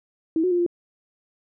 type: tone with pitch steps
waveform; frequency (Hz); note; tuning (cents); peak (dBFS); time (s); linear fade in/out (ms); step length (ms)
sine; 323 / 365.9 / 351.8 / 347.5; E4 / F#4 / F4 / F4; -35 / -19 / +13 / -9; -18; 0.36-0.664; 2; 76
effects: none